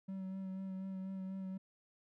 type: tone with vibrato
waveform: triangle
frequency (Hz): 190.3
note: F#3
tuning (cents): +49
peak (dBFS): -38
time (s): 0.08-1.58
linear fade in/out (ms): 10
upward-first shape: sine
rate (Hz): 4.1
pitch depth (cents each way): 20
effects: none